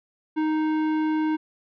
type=tone with tanh clipping; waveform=sine; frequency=311.1 Hz; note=D#4; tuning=in tune; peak=-23 dBFS; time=0.36-1.37 s; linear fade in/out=20 ms; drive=14 dB; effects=none